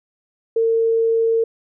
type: tone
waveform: sine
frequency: 454.3 Hz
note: A#4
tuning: 45 cents flat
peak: -14 dBFS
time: 0.56-1.44 s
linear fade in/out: 5 ms
effects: none